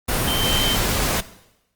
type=tone in noise; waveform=sine; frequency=3111 Hz; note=G7; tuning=14 cents flat; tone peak=-22 dBFS; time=0.27-0.76 s; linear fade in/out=10 ms; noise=pink; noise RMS=-21 dBFS; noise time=0.08-1.21 s; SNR=-4 dB; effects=noise-tail reverb RT60 0.9 s tail -17 dB re dry + Opus 32 kbps